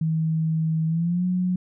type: tone with pitch glide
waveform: sine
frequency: 160 to 181.68 Hz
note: D#3 to F#3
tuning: +49 to -31 cents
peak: -20 dBFS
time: 0.01-1.56 s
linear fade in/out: 5 ms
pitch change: +220 cents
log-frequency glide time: 0.87-1.25 s
effects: none